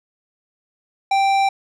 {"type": "tone with tanh clipping", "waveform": "triangle", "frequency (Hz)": 784, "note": "G5", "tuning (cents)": 0, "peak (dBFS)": -16, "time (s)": [1.11, 1.49], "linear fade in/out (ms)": 5, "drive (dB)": 18, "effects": []}